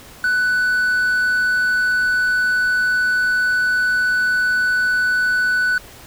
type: tone with quantisation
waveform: triangle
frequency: 1491 Hz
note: F#6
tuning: 13 cents sharp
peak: -13 dBFS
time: 0.24-5.78 s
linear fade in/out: 2 ms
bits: 7
effects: pink hiss -41 dBFS RMS until 6.06 s